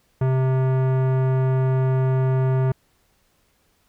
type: tone with tanh clipping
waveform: sine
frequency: 130.81 Hz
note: C3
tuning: in tune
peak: -19 dBFS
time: 0.21-2.72 s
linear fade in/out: 5 ms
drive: 18 dB
effects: pink hiss -64 dBFS RMS until 3.88 s